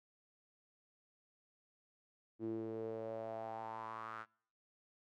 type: tone with band-pass filter sweep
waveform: sawtooth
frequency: 111.7 Hz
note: A2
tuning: 27 cents sharp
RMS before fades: -44 dBFS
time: 2.39-4.26 s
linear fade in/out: 50 ms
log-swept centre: 310 to 1400 Hz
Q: 5.2
effects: noise-tail reverb RT60 0.6 s tail -26 dB re dry